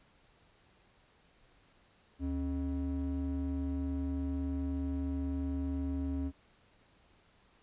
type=ring-modulated tone; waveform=triangle; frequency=173.4 Hz; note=F3; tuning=12 cents flat; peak=-27 dBFS; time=2.19-6.32 s; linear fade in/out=50 ms; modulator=98.4 Hz; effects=pink hiss -66 dBFS RMS until 7.62 s + resampled to 8000 Hz